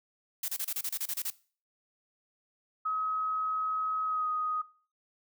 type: noise bursts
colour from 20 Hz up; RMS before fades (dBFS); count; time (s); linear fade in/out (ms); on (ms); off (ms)
blue; -33; 11; 0.43-1.303; 5; 53; 29
type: tone with pitch glide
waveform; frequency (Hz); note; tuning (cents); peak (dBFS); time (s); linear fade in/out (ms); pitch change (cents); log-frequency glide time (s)
sine; 1273 to 1249; D#6 to D#6; +39 to +6; -28; 2.85-4.62; 10; -33; 4.05-4.28
effects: noise-tail reverb RT60 0.4 s tail -20 dB re dry